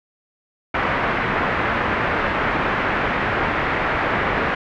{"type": "low-pass noise", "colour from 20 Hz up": "white", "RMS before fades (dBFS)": -21, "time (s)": [0.74, 4.55], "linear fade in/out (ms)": 5, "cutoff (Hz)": 2000, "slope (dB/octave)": 24, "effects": []}